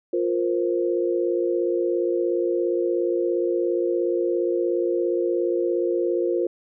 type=chord; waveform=sine; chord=F suspended fourth; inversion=none; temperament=equal with one note detuned; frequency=350.8 / 466.2 / 523.3 Hz; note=F4 / Bb4 / C5; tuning=+8 / 0 / 0 cents; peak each=-22 / -26 / -27 dBFS; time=0.13-6.47 s; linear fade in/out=5 ms; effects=none